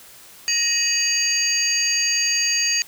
sine tone cluster, 1867 / 2530 / 2895 / 4709 / 6580 Hz, A#6 / D#7 / F#7 / D8 / G#8, +2 / +28 / -38 / +4 / -17 cents, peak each -28 / -27 / -30 / -22 / -21 dBFS, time 0.48-2.82 s, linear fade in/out 0 ms, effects white hiss -45 dBFS RMS until 2.87 s

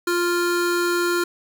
square tone pair together, 349.5 / 1396.9 Hz, F4 / F6, +1 / 0 cents, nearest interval 2 octaves, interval 2399 cents, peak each -21 / -25 dBFS, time 0.07-1.24 s, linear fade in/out 5 ms, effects 9-bit

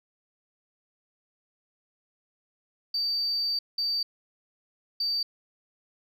sine tone bursts at uneven times, 4626 Hz, D8, 27 cents flat, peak -24 dBFS, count 3, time 2.94-3.59 / 3.78-4.03 / 5-5.23 s, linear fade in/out 5 ms, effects tanh soft clip ceiling -21 dBFS

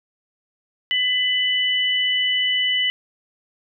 sine tone pair together, 2006 / 2981 Hz, B6 / F#7, +26 / +12 cents, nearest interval perfect fifth, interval 686 cents, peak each -22 / -19 dBFS, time 0.91-2.9 s, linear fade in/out 0 ms, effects none

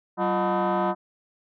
sine tone with frequency modulation, 190 Hz, F#3, 46 cents sharp, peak -19 dBFS, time 0.17-0.95 s, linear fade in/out 50 ms, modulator 269 Hz, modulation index 3.8, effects tanh soft clip ceiling -19 dBFS

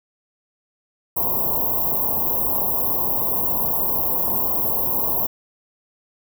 white band-stop noise, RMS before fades -21 dBFS, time 1.16-5.27 s, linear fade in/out 10 ms, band 1100 to 12000 Hz, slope 96 dB/octave, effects none

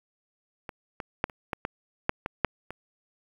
clicks, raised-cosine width 0.5 ms, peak -21 / -19 / -8 / -29 / -14 / -14 / -7 / -15 / -6 / -22 dBFS, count 10, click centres 0.692 / 1.002 / 1.241 / 1.298 / 1.532 / 1.651 / 2.094 / 2.261 / 2.447 / 2.706 s, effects 8-bit

